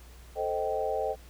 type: chord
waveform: sine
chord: A half-diminished seventh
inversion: none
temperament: equal with one note detuned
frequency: 440 / 523.3 / 622.3 / 777.7 Hz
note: A4 / C5 / Eb5 / G5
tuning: 0 / 0 / 0 / -14 cents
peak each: -33 dBFS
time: 0.35-1.16 s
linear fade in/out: 50 ms
effects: added 60 Hz sine -48 dBFS peak until 1.29 s + pink hiss -56 dBFS RMS until 1.29 s